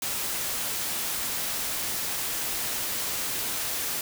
white noise, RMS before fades -30 dBFS, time 0.02-4.01 s, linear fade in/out 2 ms, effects none

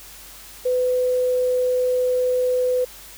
sine tone, 502 Hz, B4, 28 cents sharp, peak -17 dBFS, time 0.65-2.85 s, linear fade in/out 10 ms, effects added 48 Hz sine -50 dBFS peak until 3.17 s + white hiss -42 dBFS RMS until 3.17 s

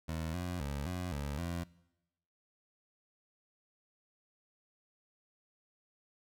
20% pulse tone with pitch steps, 80.6 / 88.9 / 70.8 / 89.7 / 71.5 / 85.9 Hz, E2 / F2 / C#2 / F2 / D2 / F2, -38 / +31 / +37 / +47 / -46 / -28 cents, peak -31 dBFS, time 0.08-1.64 s, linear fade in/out 10 ms, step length 260 ms, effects noise-tail reverb RT60 0.9 s tail -21 dB re dry

